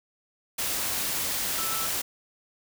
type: tone in noise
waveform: sine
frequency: 1318.5 Hz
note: E6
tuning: in tune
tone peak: -34 dBFS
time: 1.58-1.87 s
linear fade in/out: 10 ms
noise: white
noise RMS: -29 dBFS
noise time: 0.58-2.02 s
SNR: -8 dB
effects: none